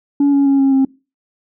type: tone with pitch steps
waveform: sine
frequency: 283.6 / 279.5 / 275.5 / 271.6 / 267.7 Hz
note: C#4 / C#4 / C#4 / C#4 / C4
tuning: +40 / +14 / -11 / -35 / +40 cents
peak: -7 dBFS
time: 0.2-0.85 s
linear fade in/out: 5 ms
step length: 130 ms
effects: noise-tail reverb RT60 0.3 s tail -24 dB re dry + tanh soft clip ceiling -8 dBFS